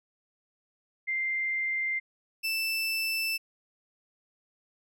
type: tone pair in turn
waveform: sine / 30% pulse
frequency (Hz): 2093 / 2651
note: C7 / E7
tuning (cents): 0 / +9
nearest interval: major third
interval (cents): 409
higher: second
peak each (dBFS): -27 / -25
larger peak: second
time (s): 1.07-2 / 2.43-3.38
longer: second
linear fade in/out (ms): 20
effects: none